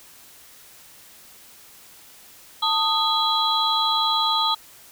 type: tone cluster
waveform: sine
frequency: 888 / 1241 / 3321 / 3973 Hz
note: A5 / D#6 / G#7 / B7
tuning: +16 / -5 / -1 / +10 cents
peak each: -24 dBFS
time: 2.62-4.55 s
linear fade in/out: 10 ms
effects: white hiss -48 dBFS RMS until 4.91 s